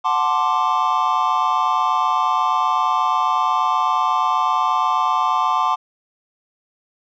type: chord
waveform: triangle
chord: D dominant seventh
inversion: first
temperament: equal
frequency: 740 / 880 / 1046.5 / 1174.7 Hz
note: F#5 / A5 / C6 / D6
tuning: 0 / 0 / 0 / 0 cents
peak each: -22 / -20 / -18 / -19 dBFS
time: 0.04-5.76 s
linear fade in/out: 20 ms
effects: resampled to 16000 Hz